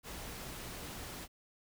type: noise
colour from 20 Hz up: pink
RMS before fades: -45 dBFS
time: 0.03-1.28 s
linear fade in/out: 50 ms
effects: none